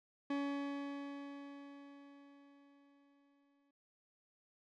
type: tone with exponential decay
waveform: 40% pulse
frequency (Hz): 281.7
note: C#4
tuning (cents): +28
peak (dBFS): -34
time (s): 0.3-3.71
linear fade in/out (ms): 5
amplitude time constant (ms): 740
effects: low-pass 3000 Hz 12 dB/octave